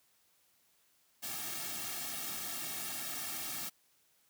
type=noise with comb filter; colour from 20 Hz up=white; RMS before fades=-40 dBFS; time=1.22-3.7 s; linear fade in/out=20 ms; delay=2 ms; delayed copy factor=-0.9; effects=white hiss -71 dBFS RMS until 4.29 s + high-pass 60 Hz 12 dB/octave